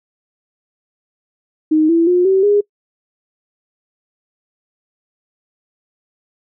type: tone with pitch steps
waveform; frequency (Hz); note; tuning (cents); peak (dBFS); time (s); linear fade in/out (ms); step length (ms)
sine; 311.1 / 333.4 / 357.4 / 383 / 410.5; D#4 / E4 / F4 / G4 / G#4; 0 / +20 / +40 / -40 / -20; -9; 1.71-2.61; 10; 180
effects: noise-tail reverb RT60 0.1 s tail -24 dB re dry